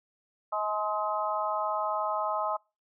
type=harmonic tone with a mistuned harmonic; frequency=211.4 Hz; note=G#3; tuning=31 cents sharp; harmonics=3 / 4 / 5 / 6; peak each=-33 / -33 / -33 / -33 dBFS; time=0.52-2.57 s; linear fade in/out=10 ms; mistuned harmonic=5; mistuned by=-20 cents; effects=noise-tail reverb RT60 0.3 s tail -26 dB re dry